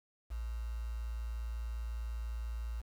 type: tone with quantisation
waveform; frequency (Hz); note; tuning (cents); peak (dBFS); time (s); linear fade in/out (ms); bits
sine; 57.2; A#1; -32; -36; 0.3-2.82; 20; 9
effects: none